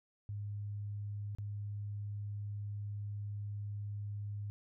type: tone with dropouts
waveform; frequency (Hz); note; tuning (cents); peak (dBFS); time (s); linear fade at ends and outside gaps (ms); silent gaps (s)
sine; 102.8; G#2; -17; -38; 0.29-4.5; 0; 1.35-1.385
effects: none